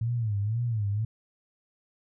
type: tone with vibrato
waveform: sine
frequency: 110.1 Hz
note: A2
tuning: 2 cents sharp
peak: -25 dBFS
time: 0.01-1.05 s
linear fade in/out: 5 ms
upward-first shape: sine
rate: 2 Hz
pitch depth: 160 cents each way
effects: none